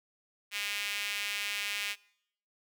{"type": "tone with high-pass filter", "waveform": "sawtooth", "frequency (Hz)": 204.2, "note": "G#3", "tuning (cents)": -29, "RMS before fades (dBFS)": -35, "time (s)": [0.51, 1.96], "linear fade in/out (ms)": 50, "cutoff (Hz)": 2400, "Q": 2.6, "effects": ["noise-tail reverb RT60 0.7 s tail -23 dB re dry"]}